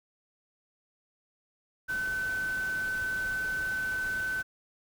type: tone in noise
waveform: sine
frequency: 1520 Hz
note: F#6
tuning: 46 cents sharp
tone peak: -29 dBFS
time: 1.88-4.43 s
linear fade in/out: 20 ms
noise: pink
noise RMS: -44 dBFS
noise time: 1.88-4.43 s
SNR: +12 dB
effects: none